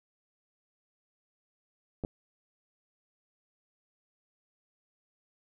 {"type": "clicks", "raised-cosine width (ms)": 2, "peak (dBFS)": -22, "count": 2, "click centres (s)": [2.038, 2.049], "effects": []}